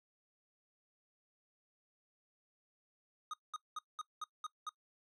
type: tone bursts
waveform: square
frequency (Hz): 1244.5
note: D#6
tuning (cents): 0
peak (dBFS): -40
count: 7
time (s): 3.31-4.692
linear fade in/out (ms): 2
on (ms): 26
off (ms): 200
effects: noise-tail reverb RT60 0.1 s tail -20 dB re dry + low-pass 7000 Hz 12 dB/octave